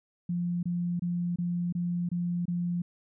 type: tone bursts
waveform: sine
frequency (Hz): 174.61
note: F3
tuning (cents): 0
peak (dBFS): -27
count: 7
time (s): 0.29-2.82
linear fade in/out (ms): 5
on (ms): 340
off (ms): 25
effects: none